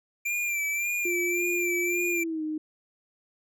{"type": "tone with vibrato", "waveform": "square", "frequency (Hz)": 2365, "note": "D7", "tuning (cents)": 12, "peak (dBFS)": -27, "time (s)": [0.25, 2.24], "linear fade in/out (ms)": 10, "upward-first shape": "sine", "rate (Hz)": 1.8, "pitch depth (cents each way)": 48}
{"type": "tone with pitch glide", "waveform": "sine", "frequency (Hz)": [351.3, 309.4], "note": ["F4", "D#4"], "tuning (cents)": [10, -10], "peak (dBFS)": -28, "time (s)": [1.05, 2.58], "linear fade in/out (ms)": 5, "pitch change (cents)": -220, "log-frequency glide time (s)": [2.1, 2.43]}
{"effects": []}